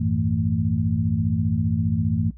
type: tone cluster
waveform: sine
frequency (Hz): 92.2 / 107.2 / 162.3 / 223.7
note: F#2 / A2 / E3 / A3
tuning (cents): -6 / -45 / -27 / +29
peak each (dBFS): -25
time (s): 0-2.31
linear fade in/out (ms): 10
effects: noise-tail reverb RT60 0.1 s tail -19 dB re dry + added 60 Hz sine -40 dBFS peak until 2.37 s